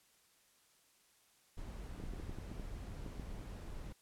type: noise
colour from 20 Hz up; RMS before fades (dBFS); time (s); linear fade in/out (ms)
brown; -46; 1.57-3.93; 10
type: clicks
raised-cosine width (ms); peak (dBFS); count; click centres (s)
3; -33; 10; 2.001 / 2.038 / 2.136 / 2.199 / 2.295 / 2.386 / 2.516 / 2.597 / 3.063 / 3.197
effects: white hiss -70 dBFS RMS until 4.01 s + low-pass 12000 Hz 12 dB/octave